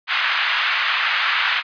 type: band-pass noise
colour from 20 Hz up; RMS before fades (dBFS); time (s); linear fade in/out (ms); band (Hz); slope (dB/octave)
pink; -20; 0.07-1.63; 50; 1200 to 3400; 24
effects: resampled to 11025 Hz